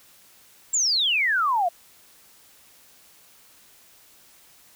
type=exponential sweep; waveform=sine; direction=down; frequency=7570 to 664 Hz; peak=-19 dBFS; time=0.73-1.69 s; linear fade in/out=10 ms; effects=white hiss -54 dBFS RMS until 4.75 s